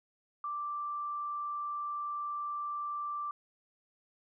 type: tone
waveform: sine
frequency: 1174.7 Hz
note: D6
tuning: in tune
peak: -34 dBFS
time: 0.44-3.31 s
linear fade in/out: 2 ms
effects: none